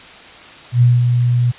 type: tone with ADSR envelope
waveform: sine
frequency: 121.8 Hz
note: B2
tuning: 24 cents flat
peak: -6 dBFS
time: 0.72-1.52 s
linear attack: 96 ms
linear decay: 200 ms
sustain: -5 dB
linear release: 18 ms
effects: white hiss -38 dBFS RMS until 1.58 s + resampled to 8000 Hz